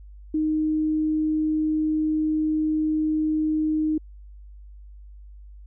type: tone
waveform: sine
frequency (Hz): 310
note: D#4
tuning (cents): -6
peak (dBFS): -20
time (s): 0.34-3.98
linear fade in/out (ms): 5
effects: added 50 Hz sine -41 dBFS peak until 5.66 s